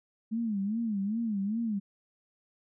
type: tone with vibrato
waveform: sine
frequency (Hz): 213.3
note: G#3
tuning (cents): +46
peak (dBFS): -28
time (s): 0.31-1.8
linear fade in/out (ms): 20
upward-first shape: sine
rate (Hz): 2.5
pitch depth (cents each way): 160
effects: none